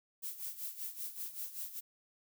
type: noise with tremolo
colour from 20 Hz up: violet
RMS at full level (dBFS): -40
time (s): 0.22-1.81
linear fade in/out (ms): 20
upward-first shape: sine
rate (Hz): 5.2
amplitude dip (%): 75
effects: none